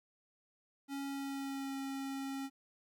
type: tone with pitch glide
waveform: square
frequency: 277.2 to 271.8 Hz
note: C#4 to C#4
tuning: 0 to -34 cents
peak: -39 dBFS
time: 0.88-2.5 s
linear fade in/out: 50 ms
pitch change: -34 cents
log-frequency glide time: 1.05-1.77 s
effects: 13-bit